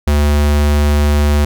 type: tone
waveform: square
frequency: 73.42 Hz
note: D2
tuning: in tune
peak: -10 dBFS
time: 0.07-1.45 s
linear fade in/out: 5 ms
effects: none